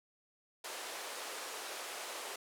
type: band-pass noise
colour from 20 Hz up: pink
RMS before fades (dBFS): -44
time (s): 0.64-2.36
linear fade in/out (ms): 5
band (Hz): 420 to 12000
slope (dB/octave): 24
effects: none